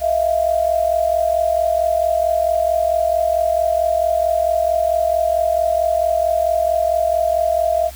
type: tone pair together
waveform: sine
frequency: 640 / 684.5 Hz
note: D#5 / F5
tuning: +49 / -35 cents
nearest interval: minor second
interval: 116 cents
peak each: -17 dBFS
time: 0-7.91 s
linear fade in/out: 50 ms
effects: added 65 Hz sine -35 dBFS peak until 7.95 s + white hiss -40 dBFS RMS until 7.95 s